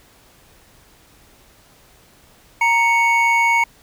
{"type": "tone pair together", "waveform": "triangle", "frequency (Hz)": [932.6, 2218], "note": ["A#5", "C#7"], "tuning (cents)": [1, 0], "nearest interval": "octave + minor third", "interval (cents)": 1499, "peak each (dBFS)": -14, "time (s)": [2.61, 3.64], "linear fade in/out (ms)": 5, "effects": ["pink hiss -51 dBFS RMS until 3.82 s"]}